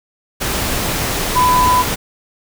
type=tone in noise; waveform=sine; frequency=999 Hz; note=B5; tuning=20 cents sharp; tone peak=-10 dBFS; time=1.35-1.83 s; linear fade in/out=20 ms; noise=pink; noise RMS=-19 dBFS; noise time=0.4-1.96 s; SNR=+6 dB; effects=none